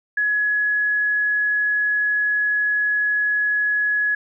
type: tone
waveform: sine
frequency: 1686 Hz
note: G#6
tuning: 26 cents sharp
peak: -17 dBFS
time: 0.17-4.15 s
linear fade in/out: 5 ms
effects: none